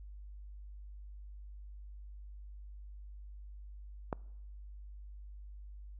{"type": "click", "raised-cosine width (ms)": 1, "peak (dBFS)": -20, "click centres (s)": 4.128, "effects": ["noise-tail reverb RT60 0.9 s tail -25 dB re dry", "added 50 Hz sine -46 dBFS peak until 5.99 s"]}